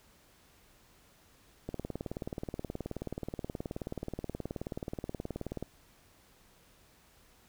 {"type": "click train", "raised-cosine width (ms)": 2, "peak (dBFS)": -23, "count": 75, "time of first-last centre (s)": [1.69, 5.626], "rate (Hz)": 18.8, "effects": ["pink hiss -63 dBFS RMS until 7.48 s"]}